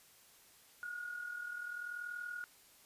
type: tone with amplitude modulation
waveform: sine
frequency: 1440 Hz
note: F#6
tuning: 47 cents flat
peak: -38 dBFS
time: 0.83-2.44 s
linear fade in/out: 0 ms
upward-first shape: sine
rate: 40.6 Hz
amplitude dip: 60%
effects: white hiss -63 dBFS RMS until 2.85 s + resampled to 32000 Hz